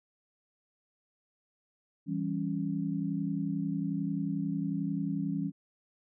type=chord; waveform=sine; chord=C# diminished; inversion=first; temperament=equal; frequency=164.81 / 196 / 277.2 Hz; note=E3 / G3 / C#4; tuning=0 / 0 / 0 cents; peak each=-34 dBFS; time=2.06-5.52 s; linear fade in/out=50 ms; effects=none